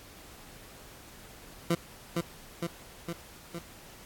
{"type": "tone with echo", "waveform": "20% pulse", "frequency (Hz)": 169.7, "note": "F3", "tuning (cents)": -49, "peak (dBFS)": -19, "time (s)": [1.7, 1.75], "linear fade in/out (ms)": 5, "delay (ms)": 460, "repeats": 4, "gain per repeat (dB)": -3, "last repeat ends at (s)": 3.59, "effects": ["pink hiss -51 dBFS RMS until 4.05 s", "AAC 64 kbps"]}